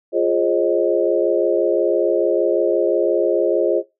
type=chord; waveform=sine; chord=F minor seventh; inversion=none; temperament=equal with one note detuned; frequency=349.2 / 415.3 / 537 / 622.3 Hz; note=F4 / Ab4 / C5 / Eb5; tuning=0 / 0 / +45 / 0 cents; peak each=-19 / -20 / -19 / -21 dBFS; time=0.12-3.83 s; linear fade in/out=50 ms; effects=noise-tail reverb RT60 0.2 s tail -18 dB re dry